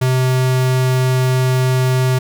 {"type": "tone", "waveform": "square", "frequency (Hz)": 128.8, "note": "C3", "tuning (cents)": -27, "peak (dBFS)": -13, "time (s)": [0.01, 2.19], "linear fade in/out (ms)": 10, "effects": []}